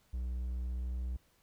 triangle tone with pitch glide, 61.74 to 62.21 Hz, B1 to B1, 0 to +13 cents, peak -32 dBFS, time 0.13-1.17 s, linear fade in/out 10 ms, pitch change +13 cents, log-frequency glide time 0.61-1.01 s, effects pink hiss -70 dBFS RMS until 1.42 s

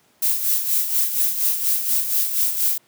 violet noise with tremolo, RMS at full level -18 dBFS, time 0.22-2.78 s, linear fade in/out 5 ms, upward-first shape sine, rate 4.2 Hz, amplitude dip 60%, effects pink hiss -59 dBFS RMS until 2.87 s + high-pass 150 Hz 12 dB/octave

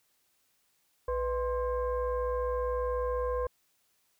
sine tone with frequency modulation, 496.7 Hz, B4, 10 cents sharp, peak -28 dBFS, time 1.08-3.47 s, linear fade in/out 5 ms, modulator 554 Hz, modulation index 0.87, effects white hiss -72 dBFS RMS until 4.19 s

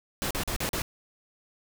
pink noise bursts, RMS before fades -30 dBFS, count 5, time 0.22-0.819 s, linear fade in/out 0 ms, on 87 ms, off 41 ms, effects none

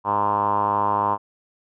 5% pulse tone with low-pass filter, 103.2 Hz, G#2, 10 cents flat, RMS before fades -21 dBFS, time 0.04-1.18 s, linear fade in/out 50 ms, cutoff 990 Hz, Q 9, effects none

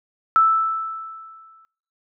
sine tone with exponential decay, 1318.5 Hz, E6, in tune, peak -10 dBFS, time 0.36-1.65 s, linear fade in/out 0 ms, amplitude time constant 280 ms, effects noise-tail reverb RT60 0.6 s tail -26 dB re dry

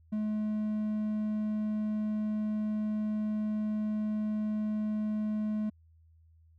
triangle tone, 213.4 Hz, G#3, 47 cents sharp, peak -27 dBFS, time 0.12-5.7 s, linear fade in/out 10 ms, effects added 81 Hz sine -58 dBFS peak until 6.58 s

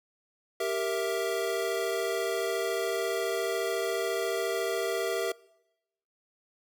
square chord, E diminished, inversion first, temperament equal, 392 / 466.2 / 659.3 Hz, G4 / Bb4 / E5, 0 / 0 / 0 cents, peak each -33 dBFS, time 0.6-5.32 s, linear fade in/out 5 ms, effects noise-tail reverb RT60 0.9 s tail -23 dB re dry

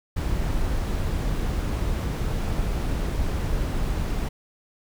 brown noise, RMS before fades -25 dBFS, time 0.16-4.29 s, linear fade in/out 10 ms, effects none

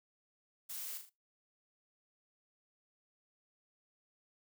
blue noise with echo, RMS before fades -44 dBFS, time 0.69-0.98 s, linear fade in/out 10 ms, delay 39 ms, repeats 3, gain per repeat -6 dB, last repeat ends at 1.097 s, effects noise-tail reverb RT60 0.2 s tail -19 dB re dry

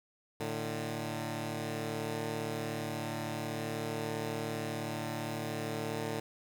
10% pulse tone pair together, 112.52 / 150.2 Hz, A2 / D3, +39 / +39 cents, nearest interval perfect fourth, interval 500 cents, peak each -29 / -30 dBFS, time 0.4-6.2 s, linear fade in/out 5 ms, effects none

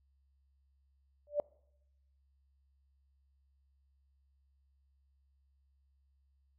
sine tone with exponential growth, 587.3 Hz, D5, in tune, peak -24 dBFS, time 1.27-1.4 s, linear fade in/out 1 ms, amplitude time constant 27 ms, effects noise-tail reverb RT60 0.8 s tail -24 dB re dry + added 68 Hz sine -69 dBFS peak until 6.58 s

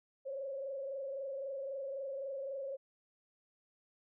sine tone with frequency modulation, 545 Hz, C#5, 29 cents flat, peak -38 dBFS, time 0.25-2.77 s, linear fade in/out 20 ms, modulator 23.8 Hz, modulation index 0.87, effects none

